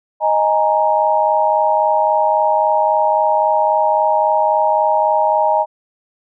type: chord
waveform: sine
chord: D# suspended fourth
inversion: none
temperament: just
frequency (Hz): 622.3 / 829.7 / 933.4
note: D#5 / G#5 / A#5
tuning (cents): 0 / -2 / +2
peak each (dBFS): -16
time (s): 0.2-5.66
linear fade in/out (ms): 50
effects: none